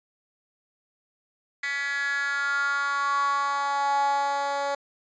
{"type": "tone with high-pass filter sweep", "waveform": "10% pulse", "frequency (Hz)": 281.2, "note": "C#4", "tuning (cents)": 25, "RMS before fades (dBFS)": -26, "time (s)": [1.63, 4.75], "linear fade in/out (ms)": 5, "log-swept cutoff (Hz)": [2000, 640], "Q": 6.4, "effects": ["resampled to 16000 Hz"]}